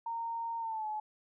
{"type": "tone with pitch glide", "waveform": "sine", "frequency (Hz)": [922, 855.3], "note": ["A#5", "A5"], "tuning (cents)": [-19, -49], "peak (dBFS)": -34, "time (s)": [0.06, 1], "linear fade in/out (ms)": 5, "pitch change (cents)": -130, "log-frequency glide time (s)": [0.59, 0.87], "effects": []}